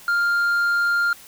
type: tone with tanh clipping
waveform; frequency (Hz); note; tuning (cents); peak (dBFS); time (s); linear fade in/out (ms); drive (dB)
sine; 1400; F6; +4; -18; 0.08-1.13; 2; 4
effects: white hiss -45 dBFS RMS until 1.27 s